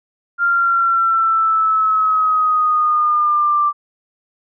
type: exponential sweep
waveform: sine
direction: down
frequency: 1396.9 to 1174.7 Hz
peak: -12 dBFS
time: 0.38-3.73 s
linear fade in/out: 50 ms
effects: none